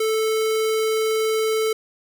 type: tone with notch filter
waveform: square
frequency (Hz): 439.2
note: A4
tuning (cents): -3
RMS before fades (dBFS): -21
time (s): 0-1.73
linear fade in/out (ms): 5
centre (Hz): 950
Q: 1.6
effects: none